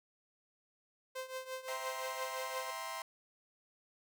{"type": "tone with tremolo", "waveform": "sawtooth", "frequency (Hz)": 519, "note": "C5", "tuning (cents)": -14, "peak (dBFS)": -34, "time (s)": [1.15, 2.71], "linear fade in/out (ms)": 10, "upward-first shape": "triangle", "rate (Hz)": 5.8, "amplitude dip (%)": 85}
{"type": "chord", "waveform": "sawtooth", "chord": "C dominant seventh", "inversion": "first", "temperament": "just", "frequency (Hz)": [654.1, 784.9, 941.9, 1046.5], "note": ["E5", "G5", "Bb5", "C6"], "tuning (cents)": [-14, 2, 18, 0], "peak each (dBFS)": [-43, -45, -44, -39], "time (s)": [1.68, 3.02], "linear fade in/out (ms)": 2}
{"effects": []}